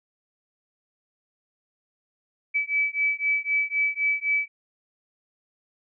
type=beating tone pair; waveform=sine; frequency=2296 / 2299.9 Hz; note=D7 / D7; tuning=-40 / -37 cents; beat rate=3.9 Hz; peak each=-25 dBFS; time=2.54-4.48 s; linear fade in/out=20 ms; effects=none